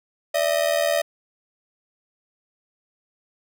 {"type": "ring-modulated tone", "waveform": "45% pulse", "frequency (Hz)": 622.3, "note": "D#5", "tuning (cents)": 0, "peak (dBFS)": -16, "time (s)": [0.34, 1.02], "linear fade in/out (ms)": 10, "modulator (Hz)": 39.8, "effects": []}